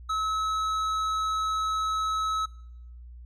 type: tone with tanh clipping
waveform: triangle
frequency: 1292 Hz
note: E6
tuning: 35 cents flat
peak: -27 dBFS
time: 0.09-2.46 s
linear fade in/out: 10 ms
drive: 14 dB
effects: noise-tail reverb RT60 0.8 s tail -22 dB re dry + added 60 Hz sine -42 dBFS peak until 3.25 s